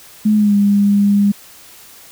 sine tone with pitch glide, 212.8 to 202.4 Hz, G#3 to G#3, +42 to -44 cents, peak -9 dBFS, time 0.25-1.32 s, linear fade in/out 10 ms, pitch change -86 cents, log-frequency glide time 0.36-0.55 s, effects white hiss -41 dBFS RMS until 2.11 s

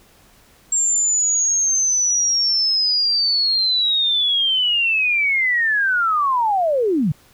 sine linear sweep, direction down, 7459 to 131 Hz, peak -15 dBFS, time 0.72-7.12 s, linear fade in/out 5 ms, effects pink hiss -52 dBFS RMS until 7.33 s

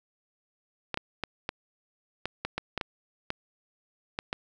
clicks, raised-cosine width 0.3 ms, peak -14 dBFS, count 12, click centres 0.943 / 0.974 / 1.237 / 1.491 / 2.256 / 2.45 / 2.58 / 2.777 / 2.812 / 3.304 / 4.189 / 4.329 s, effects none

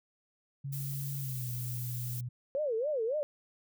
sine tone with pitch glide, 138.59 to 122.76 Hz, C#3 to B2, 0 to -10 cents, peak -35 dBFS, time 0.64-2.29 s, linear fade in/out 10 ms, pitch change -210 cents, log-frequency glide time 1.17-1.47 s
violet noise, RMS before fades -42 dBFS, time 0.72-2.21 s, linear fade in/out 10 ms
sine tone with vibrato, 520 Hz, C5, 11 cents flat, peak -29 dBFS, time 2.55-3.23 s, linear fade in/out 0 ms, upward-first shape sine, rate 3.6 Hz, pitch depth 290 cents each way
effects none

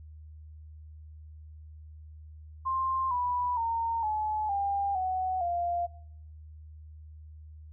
sine tone with pitch steps, 1054 / 983.4 / 917.6 / 856.1 / 798.8 / 745.3 / 695.4 Hz, C6 / B5 / A#5 / A5 / G5 / F#5 / F5, +12 / -8 / -28 / -48 / +32 / +12 / -8 cents, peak -27 dBFS, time 2.65-5.87 s, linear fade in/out 20 ms, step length 460 ms, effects noise-tail reverb RT60 0.7 s tail -19 dB re dry + added 77 Hz sine -45 dBFS peak until 7.72 s

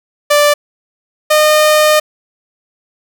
sawtooth tone pair in turn, 587.3 / 610.8 Hz, D5 / D#5, 0 / -32 cents, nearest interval minor second, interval 68 cents, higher second, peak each -3 dBFS, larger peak neither, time 0.3-0.54 / 1.3-2 s, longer second, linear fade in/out 10 ms, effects none

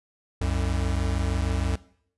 square tone pair together, 63.64 / 90 Hz, C2 / F#2, -47 / -47 cents, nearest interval tritone, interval 600 cents, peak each -27 dBFS, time 0.41-1.76 s, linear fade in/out 5 ms, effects noise-tail reverb RT60 0.6 s tail -18 dB re dry + resampled to 24000 Hz

